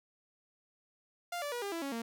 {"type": "tone with pitch steps", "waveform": "sawtooth", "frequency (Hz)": [698.5, 580.6, 482.6, 401.2, 333.5, 277.2, 230.4], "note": ["F5", "D5", "B4", "G4", "E4", "C#4", "A#3"], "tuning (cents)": [0, -20, -40, 40, 20, 0, -20], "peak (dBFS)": -32, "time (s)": [1.32, 2.02], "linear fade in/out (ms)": 5, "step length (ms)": 100, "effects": []}